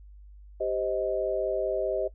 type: chord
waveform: sine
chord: C minor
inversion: second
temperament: just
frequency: 392.4 / 523.3 / 627.9 Hz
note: G4 / C5 / Eb5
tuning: +2 / 0 / +16 cents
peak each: -31 / -31 / -29 dBFS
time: 0.6-2.08 s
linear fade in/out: 10 ms
effects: noise-tail reverb RT60 0.1 s tail -17 dB re dry + added 50 Hz sine -46 dBFS peak until 2.14 s